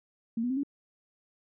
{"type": "tone with pitch steps", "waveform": "sine", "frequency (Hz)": [228.7, 245.1, 262.7, 281.6], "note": ["A#3", "B3", "C4", "C#4"], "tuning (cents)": [-33, -13, 7, 27], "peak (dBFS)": -27, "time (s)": [0.37, 0.634], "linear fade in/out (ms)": 5, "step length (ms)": 66, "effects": []}